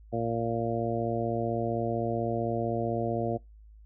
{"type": "harmonic tone", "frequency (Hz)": 115.7, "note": "A#2", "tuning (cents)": -13, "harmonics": [1, 2, 3, 4, 5, 6], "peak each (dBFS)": [-34, -34, -34, -34, -34, -34], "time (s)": [0.12, 3.38], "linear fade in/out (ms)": 20, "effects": ["noise-tail reverb RT60 0.2 s tail -23 dB re dry", "added 53 Hz sine -49 dBFS peak until 3.85 s"]}